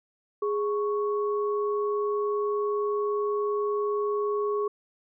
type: tone pair together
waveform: sine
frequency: 414.8 / 1108.7 Hz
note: G#4 / C#6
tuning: -2 / 0 cents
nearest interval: octave + perfect fourth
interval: 1702 cents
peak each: -25 / -32 dBFS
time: 0.42-4.68 s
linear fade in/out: 5 ms
effects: none